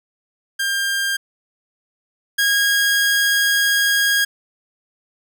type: tone pair in turn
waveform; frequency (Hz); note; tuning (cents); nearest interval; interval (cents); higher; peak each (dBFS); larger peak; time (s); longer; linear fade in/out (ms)
sawtooth; 1600 / 1635.5; G6 / G#6; +35 / -27; unison; 38; second; -15 / -11; second; 0.59-1.17 / 2.38-4.25; second; 10
effects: none